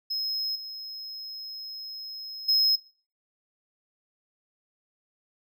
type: tone with level steps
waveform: triangle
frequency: 5140 Hz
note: E8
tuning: 45 cents flat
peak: -26 / -35 / -18 dBFS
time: 0.1-2.76 s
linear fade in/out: 10 ms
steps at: 0.55 / 2.48 s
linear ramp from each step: 10 ms
effects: noise-tail reverb RT60 0.4 s tail -21 dB re dry